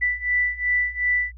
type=beating tone pair; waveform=sine; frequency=1975.5 / 1978.2 Hz; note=B6 / B6; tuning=0 / +2 cents; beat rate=2.7 Hz; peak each=-24 / -22 dBFS; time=0.01-1.32 s; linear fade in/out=20 ms; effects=added 60 Hz sine -39 dBFS peak until 1.37 s